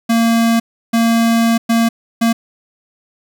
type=tone bursts at uneven times; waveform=square; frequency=229.7 Hz; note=A#3; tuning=25 cents flat; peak=-11 dBFS; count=4; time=0.09-0.6 / 0.93-1.58 / 1.69-1.89 / 2.21-2.33 s; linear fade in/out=10 ms; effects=none